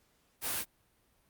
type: noise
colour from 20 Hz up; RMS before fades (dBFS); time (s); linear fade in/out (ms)
white; -34; 0.41-0.65; 50
effects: pink hiss -71 dBFS RMS until 1.29 s + Opus 48 kbps